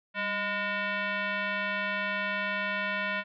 sine tone with frequency modulation, 196 Hz, G3, in tune, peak -28 dBFS, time 0.14-3.24 s, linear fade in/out 50 ms, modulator 819 Hz, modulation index 3, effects none

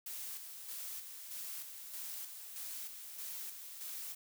blue noise with tremolo, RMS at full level -44 dBFS, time 0.06-4.15 s, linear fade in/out 5 ms, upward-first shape square, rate 1.6 Hz, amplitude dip 45%, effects none

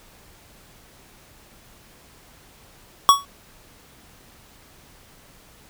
square tone with exponential decay, 1121 Hz, C#6, 19 cents sharp, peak -6 dBFS, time 3.09-3.25 s, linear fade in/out 0 ms, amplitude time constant 34 ms, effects pink hiss -51 dBFS RMS until 5.69 s

